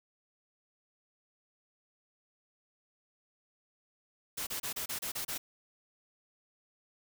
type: noise bursts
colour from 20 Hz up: white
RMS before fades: -37 dBFS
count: 8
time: 4.37-5.38 s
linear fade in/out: 10 ms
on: 100 ms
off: 30 ms
effects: none